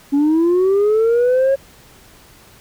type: linear sweep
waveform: sine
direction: up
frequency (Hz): 276.7 to 550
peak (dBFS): -9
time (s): 0.12-1.56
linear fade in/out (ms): 20
effects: tanh soft clip ceiling -10 dBFS + pink hiss -46 dBFS RMS until 2.6 s